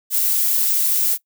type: noise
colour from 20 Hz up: violet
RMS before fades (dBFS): -18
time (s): 0.1-1.18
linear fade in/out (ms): 50
effects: noise-tail reverb RT60 0.1 s tail -20 dB re dry